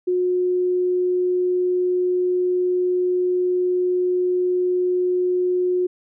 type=tone; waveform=sine; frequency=361.9 Hz; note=F#4; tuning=38 cents flat; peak=-17 dBFS; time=0.07-5.87 s; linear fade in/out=10 ms; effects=none